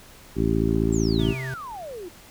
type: harmonic tone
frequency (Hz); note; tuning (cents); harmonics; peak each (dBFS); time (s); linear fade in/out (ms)
55.4; A1; +13; 1 / 2 / 3 / 4 / 5 / 6 / 7; -27 / -27 / -27 / -27 / -27 / -27 / -27; 0.35-1.35; 50
type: click train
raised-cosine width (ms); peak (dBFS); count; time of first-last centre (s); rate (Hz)
1; -33; 47; 0.69-1.448; 60.7
type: exponential sweep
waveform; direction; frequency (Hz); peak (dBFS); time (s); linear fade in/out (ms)
sine; down; 7780 to 329.6; -33; 0.92-2.09; 10
type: tone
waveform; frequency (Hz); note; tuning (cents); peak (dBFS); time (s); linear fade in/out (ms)
square; 131.3; C3; +6; -30; 1.19-1.54; 0
effects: pink hiss -48 dBFS RMS until 2.3 s